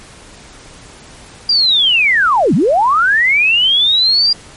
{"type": "linear two-way sweep", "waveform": "sine", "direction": "down then up", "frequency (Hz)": [4838, 139.1, 4826], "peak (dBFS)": -8, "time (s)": [1.49, 4.33], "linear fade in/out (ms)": 5, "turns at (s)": 2.54, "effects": ["pink hiss -38 dBFS RMS until 4.56 s", "MP3 48 kbps"]}